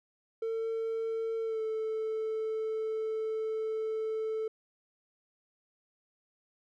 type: tone with pitch glide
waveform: triangle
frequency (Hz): 450.5 to 439.4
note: A4 to A4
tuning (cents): +41 to -2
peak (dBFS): -28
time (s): 0.42-4.48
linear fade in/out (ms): 5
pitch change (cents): -43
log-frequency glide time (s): 1.44-1.61
effects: tanh soft clip ceiling -25 dBFS